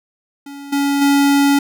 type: tone with level steps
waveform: square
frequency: 281.5 Hz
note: C#4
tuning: 27 cents sharp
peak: -31 / -15 / -11 dBFS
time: 0.46-1.59 s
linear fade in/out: 5 ms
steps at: 0.72 / 1.01 s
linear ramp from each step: 10 ms
effects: none